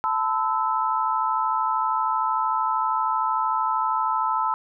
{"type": "tone cluster", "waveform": "sine", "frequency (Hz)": [881, 1014, 1309], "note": ["A5", "B5", "E6"], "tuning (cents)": [2, 45, -13], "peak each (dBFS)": -25, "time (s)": [0.04, 4.54], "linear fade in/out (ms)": 0, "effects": []}